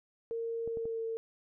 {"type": "tone with pitch glide", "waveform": "sine", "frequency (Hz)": [459.5, 452.1], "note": ["A#4", "A4"], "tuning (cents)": [-25, 47], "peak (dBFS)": -33, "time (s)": [0.31, 1.17], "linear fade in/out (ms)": 0, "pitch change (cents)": -28, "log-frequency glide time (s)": [0.66, 1.03]}
{"type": "clicks", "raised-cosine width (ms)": 2, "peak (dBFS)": -32, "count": 3, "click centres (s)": [0.676, 0.772, 0.855]}
{"effects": []}